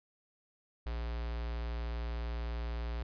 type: tone with notch filter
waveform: square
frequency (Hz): 58.27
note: A#1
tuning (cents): 0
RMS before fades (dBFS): -37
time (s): 0.86-3.03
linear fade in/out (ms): 5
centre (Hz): 220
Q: 1.2
effects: resampled to 11025 Hz